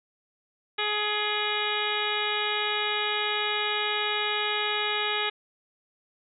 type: harmonic tone with a mistuned harmonic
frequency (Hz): 420.1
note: G#4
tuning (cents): +20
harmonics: 1 / 2 / 3 / 4 / 5 / 6 / 7 / 8 / 9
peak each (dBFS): -34 / -34 / -34 / -34 / -34 / -34 / -34 / -34 / -34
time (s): 0.78-5.3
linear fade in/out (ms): 10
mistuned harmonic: 6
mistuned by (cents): -54
effects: none